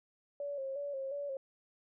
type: tone with vibrato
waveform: sine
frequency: 554.4 Hz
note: C#5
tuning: in tune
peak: -36 dBFS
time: 0.4-1.37 s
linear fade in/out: 2 ms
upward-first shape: square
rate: 2.8 Hz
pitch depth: 53 cents each way
effects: none